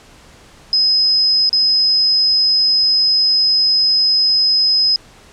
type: tone with dropouts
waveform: sine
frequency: 5070 Hz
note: D#8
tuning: 32 cents sharp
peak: -10 dBFS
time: 0.73-4.96 s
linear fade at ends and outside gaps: 1 ms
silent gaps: 1.493-1.529 s
effects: pink hiss -44 dBFS RMS until 5.32 s + low-pass 8000 Hz 12 dB/octave